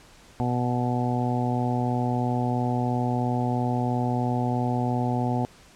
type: harmonic tone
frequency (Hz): 123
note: B2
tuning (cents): -7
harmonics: 1 / 2 / 3 / 4 / 5 / 6 / 7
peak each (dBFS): -26 / -27 / -35 / -36 / -37 / -31 / -33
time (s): 0.4-5.45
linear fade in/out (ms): 0
effects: pink hiss -52 dBFS RMS until 5.75 s + low-pass 9000 Hz 12 dB/octave